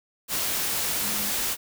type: tone in noise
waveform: sine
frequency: 207.7 Hz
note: G#3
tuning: in tune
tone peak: -37 dBFS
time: 1-1.32 s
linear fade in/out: 50 ms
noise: white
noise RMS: -27 dBFS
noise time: 0.28-1.57 s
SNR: -13 dB
effects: none